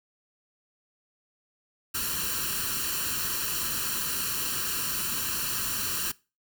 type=noise with comb filter; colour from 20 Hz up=white; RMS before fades=-30 dBFS; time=1.94-6.12 s; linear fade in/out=10 ms; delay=0.7 ms; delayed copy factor=+0.8; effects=noise-tail reverb RT60 0.3 s tail -22 dB re dry